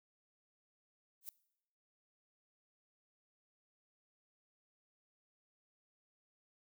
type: noise with exponential growth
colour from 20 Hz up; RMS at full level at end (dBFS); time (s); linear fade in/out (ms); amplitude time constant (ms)
violet; -41; 1.21-1.29; 1; 17
effects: noise-tail reverb RT60 0.8 s tail -21 dB re dry